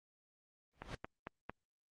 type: noise with exponential growth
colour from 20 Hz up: pink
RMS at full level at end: -38 dBFS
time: 0.73-0.95 s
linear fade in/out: 2 ms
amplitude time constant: 46 ms
type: click train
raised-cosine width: 0.5 ms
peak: -27 dBFS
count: 4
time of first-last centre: 0.82-1.496 s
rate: 4.44 Hz
effects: low-pass 4000 Hz 12 dB/octave + Opus 24 kbps